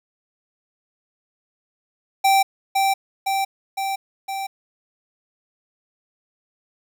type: tone with echo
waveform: square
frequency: 780 Hz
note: G5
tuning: 9 cents flat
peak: -14 dBFS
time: 2.24-2.43 s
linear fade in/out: 10 ms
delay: 510 ms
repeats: 4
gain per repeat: -3 dB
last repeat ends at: 4.47 s
effects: 9-bit